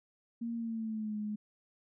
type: tone with pitch glide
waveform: sine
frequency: 232.6 to 210.8 Hz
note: A#3 to G#3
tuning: -4 to +26 cents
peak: -34 dBFS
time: 0.41-1.36 s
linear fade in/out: 10 ms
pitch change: -170 cents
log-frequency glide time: 0.55-1.17 s
effects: none